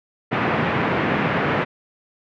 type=band-pass noise; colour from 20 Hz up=pink; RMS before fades=-21 dBFS; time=0.31-1.65 s; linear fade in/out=20 ms; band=120 to 2400 Hz; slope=24 dB/octave; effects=none